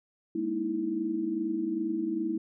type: tone cluster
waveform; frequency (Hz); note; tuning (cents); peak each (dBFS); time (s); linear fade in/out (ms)
sine; 205.7 / 235.9 / 302.8 / 325.3; G#3 / A#3 / D#4 / E4; -16 / +21 / -47 / -23; -37 / -37 / -38 / -29; 0.35-2.38; 5
effects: none